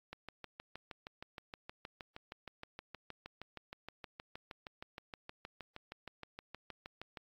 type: click train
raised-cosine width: 0.3 ms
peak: -29 dBFS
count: 46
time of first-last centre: 0.13-7.172 s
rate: 6.39 Hz
effects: AAC 32 kbps